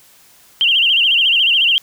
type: tone with vibrato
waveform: sine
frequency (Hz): 2960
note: F#7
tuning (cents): 0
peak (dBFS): -10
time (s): 0.61-1.78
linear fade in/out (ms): 0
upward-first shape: sine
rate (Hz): 14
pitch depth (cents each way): 150
effects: white hiss -48 dBFS RMS until 1.82 s